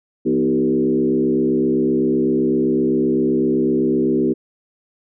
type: tone with frequency modulation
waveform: sine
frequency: 316.5 Hz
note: D#4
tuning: 30 cents sharp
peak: -14 dBFS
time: 0.25-4.34 s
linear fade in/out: 20 ms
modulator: 67.8 Hz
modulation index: 1.5
effects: none